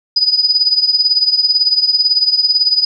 sine tone with tremolo, 4967 Hz, D#8, 4 cents flat, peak -6 dBFS, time 0.16-2.85 s, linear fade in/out 5 ms, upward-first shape triangle, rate 18 Hz, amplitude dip 85%, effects none

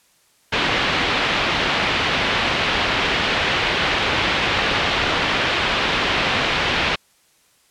white low-pass noise, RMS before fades -20 dBFS, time 0.52-6.96 s, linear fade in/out 10 ms, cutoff 3400 Hz, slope 24 dB/octave, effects white hiss -58 dBFS RMS until 7.7 s + low-pass 11000 Hz 12 dB/octave

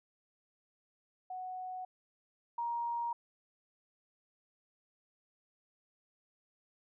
sine tone pair in turn, 740 / 941.5 Hz, F#5 / A#5, 0 / +17 cents, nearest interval major third, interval 417 cents, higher second, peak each -39 / -33 dBFS, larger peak second, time 1.3-1.85 / 2.58-3.13 s, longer neither, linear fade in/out 5 ms, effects none

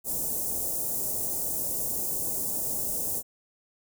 white band-stop noise, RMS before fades -30 dBFS, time 0.04-3.23 s, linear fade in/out 50 ms, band 690 to 7300 Hz, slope 24 dB/octave, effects none

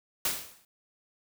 white noise with exponential decay, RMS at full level -26 dBFS, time 0.25-0.65 s, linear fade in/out 2 ms, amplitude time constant 86 ms, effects none

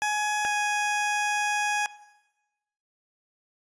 20% pulse tone pair in turn, 840 / 832.3 Hz, G#5 / G#5, +19 / +4 cents, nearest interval unison, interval 15 cents, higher first, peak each -19 dBFS, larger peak neither, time 0.02-0.45 / 0.45-1.86 s, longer second, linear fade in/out 0 ms, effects noise-tail reverb RT60 1.0 s tail -17 dB re dry + resampled to 22050 Hz

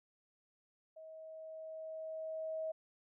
sine tone with level ramp, 637 Hz, D#5, 41 cents sharp, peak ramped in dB -50 to -36 dBFS, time 0.96-2.72 s, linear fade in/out 10 ms, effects none

